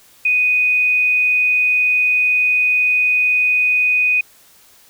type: tone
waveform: sine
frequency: 2489 Hz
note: D#7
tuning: in tune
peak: -12 dBFS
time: 0.25-4.21 s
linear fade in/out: 5 ms
effects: white hiss -49 dBFS RMS until 4.89 s